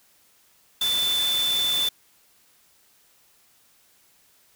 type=tone in noise; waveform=sine; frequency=3520 Hz; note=A7; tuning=in tune; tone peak=-21 dBFS; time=0.81-1.89 s; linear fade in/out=5 ms; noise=white; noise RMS=-31 dBFS; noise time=0.81-1.89 s; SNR=+7 dB; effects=white hiss -60 dBFS RMS until 4.55 s